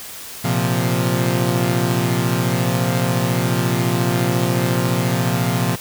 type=chord; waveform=sawtooth; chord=Bb suspended second; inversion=none; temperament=equal; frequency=116.54 / 130.81 / 174.61 Hz; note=Bb2 / C3 / F3; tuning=0 / 0 / 0 cents; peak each=-17 dBFS; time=0.44-5.76 s; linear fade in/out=10 ms; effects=white hiss -34 dBFS RMS until 5.8 s